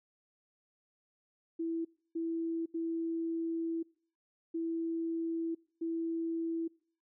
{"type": "tone bursts at uneven times", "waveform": "sine", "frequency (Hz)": 330, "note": "E4", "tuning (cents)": 2, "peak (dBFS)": -32, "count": 5, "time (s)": [[1.59, 1.85], [2.15, 2.66], [2.74, 3.83], [4.54, 5.55], [5.81, 6.68]], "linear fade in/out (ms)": 10, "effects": ["noise-tail reverb RT60 0.5 s tail -25 dB re dry"]}